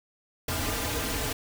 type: noise with comb filter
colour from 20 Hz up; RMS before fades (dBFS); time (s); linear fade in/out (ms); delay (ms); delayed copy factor
pink; -30; 0.48-1.33; 5; 5.4; -1
effects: none